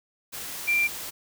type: tone in noise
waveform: sine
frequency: 2367 Hz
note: D7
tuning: 13 cents sharp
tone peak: -20 dBFS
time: 0.67-0.88 s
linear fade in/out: 20 ms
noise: white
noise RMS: -36 dBFS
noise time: 0.32-1.11 s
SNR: +13 dB
effects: none